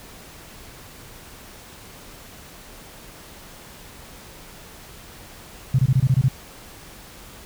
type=tone bursts; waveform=sine; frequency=130.81 Hz; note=C3; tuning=in tune; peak=-13 dBFS; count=8; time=5.74-6.285 s; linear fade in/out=5 ms; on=48 ms; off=23 ms; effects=pink hiss -43 dBFS RMS until 7.45 s